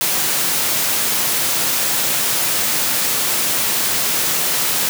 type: high-pass noise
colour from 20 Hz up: white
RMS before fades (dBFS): -18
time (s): 0.01-4.89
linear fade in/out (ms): 0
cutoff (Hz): 100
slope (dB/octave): 48
effects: none